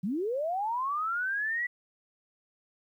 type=linear sweep; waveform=sine; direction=up; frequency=168.1 to 1975.5 Hz; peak=-28 dBFS; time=0.03-1.67 s; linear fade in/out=10 ms; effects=11-bit